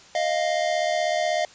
square tone pair together, 622.3 / 698.5 Hz, D#5 / F5, 0 / 0 cents, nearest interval major second, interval 200 cents, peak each -25 dBFS, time 0.15-1.45 s, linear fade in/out 2 ms, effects white hiss -49 dBFS RMS until 1.54 s + resampled to 16000 Hz

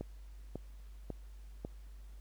click train, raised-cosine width 2 ms, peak -26 dBFS, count 4, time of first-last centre 0.01-1.649 s, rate 1.83 Hz, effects added 50 Hz sine -48 dBFS peak until 2.2 s + pink hiss -68 dBFS RMS until 2.2 s

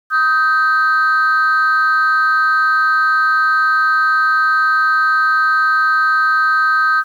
sine tone pair together, 1259 / 1559 Hz, D#6 / G6, +20 / -10 cents, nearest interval major third, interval 370 cents, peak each -12 dBFS, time 0.1-7.04 s, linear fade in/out 50 ms, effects tanh soft clip ceiling -7 dBFS + 8-bit

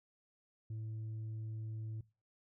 sine tone, 110 Hz, A2, in tune, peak -37 dBFS, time 0.7-2.01 s, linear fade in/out 5 ms, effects noise-tail reverb RT60 0.3 s tail -21 dB re dry + tanh soft clip ceiling -39 dBFS

